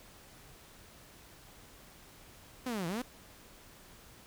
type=linear two-way sweep; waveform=sawtooth; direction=down then up; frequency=262.4 to 159.4 to 262.4 Hz; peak=-30 dBFS; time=2.66-3.02 s; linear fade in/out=5 ms; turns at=2.87 s; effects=pink hiss -56 dBFS RMS until 4.26 s